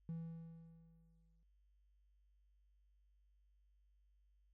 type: tone with exponential decay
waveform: triangle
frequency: 164.81 Hz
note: E3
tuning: in tune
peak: -38 dBFS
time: 0.09-1.43 s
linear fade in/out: 0 ms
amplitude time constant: 290 ms
effects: tanh soft clip ceiling -36 dBFS + added 50 Hz sine -70 dBFS peak until 4.53 s